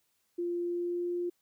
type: tone with pitch glide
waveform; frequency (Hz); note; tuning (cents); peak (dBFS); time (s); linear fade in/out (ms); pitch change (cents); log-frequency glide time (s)
sine; 347.6 to 351; F4 to F4; -8 to +9; -30; 0.38-1.3; 10; +17; 0.59-1.15
effects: white hiss -75 dBFS RMS until 1.41 s